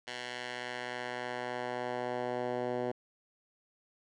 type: tone with band-pass filter sweep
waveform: 10% pulse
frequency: 123.47 Hz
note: B2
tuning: in tune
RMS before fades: -37 dBFS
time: 0.07-2.92 s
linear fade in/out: 10 ms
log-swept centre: 2900 to 480 Hz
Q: 0.88
effects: resampled to 22050 Hz